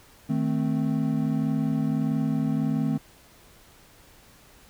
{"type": "chord", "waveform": "triangle", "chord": "A diminished", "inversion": "second", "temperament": "equal", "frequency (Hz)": [155.56, 220, 261.6], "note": ["Eb3", "A3", "C4"], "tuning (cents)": [0, 0, 0], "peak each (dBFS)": -25, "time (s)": [0.29, 2.98], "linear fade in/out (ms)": 10, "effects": ["pink hiss -54 dBFS RMS until 4.69 s"]}